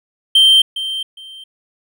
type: tone with echo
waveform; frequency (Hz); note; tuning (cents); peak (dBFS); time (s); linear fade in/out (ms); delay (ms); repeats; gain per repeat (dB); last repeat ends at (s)
triangle; 3136; G7; 0; -5; 0.35-0.62; 5; 410; 2; -13; 1.44
effects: none